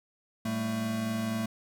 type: tone cluster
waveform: square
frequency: 110.6 / 198.9 / 223 Hz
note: A2 / G3 / A3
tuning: +9 / +25 / +23 cents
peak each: -38 / -40 / -31 dBFS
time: 0.45-1.46 s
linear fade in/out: 5 ms
effects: none